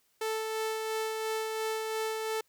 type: tone with tremolo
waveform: sawtooth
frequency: 440 Hz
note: A4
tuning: in tune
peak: -26 dBFS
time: 0.21-2.41 s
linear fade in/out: 5 ms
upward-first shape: sine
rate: 2.9 Hz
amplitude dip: 30%
effects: white hiss -71 dBFS RMS until 2.48 s